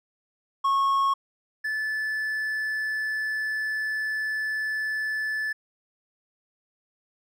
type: tone pair in turn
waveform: triangle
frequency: 1096 / 1739.8 Hz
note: C#6 / A6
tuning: -20 / -20 cents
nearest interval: minor sixth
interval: 800 cents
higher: second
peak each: -18 / -24 dBFS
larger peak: first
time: 0.64-1.14 / 1.64-5.53 s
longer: second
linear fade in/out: 10 ms
effects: none